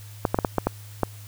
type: clicks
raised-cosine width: 1 ms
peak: -6 dBFS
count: 7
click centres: 0.252 / 0.345 / 0.388 / 0.448 / 0.583 / 0.67 / 1.033 s
effects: added 104 Hz sine -40 dBFS peak until 1.27 s + white hiss -49 dBFS RMS until 1.27 s